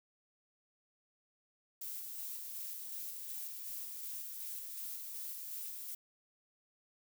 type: noise with tremolo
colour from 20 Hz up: violet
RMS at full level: -43 dBFS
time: 1.81-5.95 s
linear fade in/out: 5 ms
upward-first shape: square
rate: 2.7 Hz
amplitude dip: 25%
effects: none